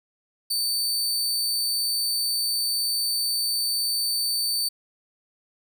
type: tone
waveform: sawtooth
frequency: 4561 Hz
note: C#8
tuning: 49 cents sharp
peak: -20 dBFS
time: 0.5-4.69 s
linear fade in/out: 10 ms
effects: none